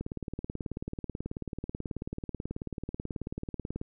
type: click train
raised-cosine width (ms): 3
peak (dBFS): -22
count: 71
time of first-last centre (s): 0.01-3.814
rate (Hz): 18.4
effects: none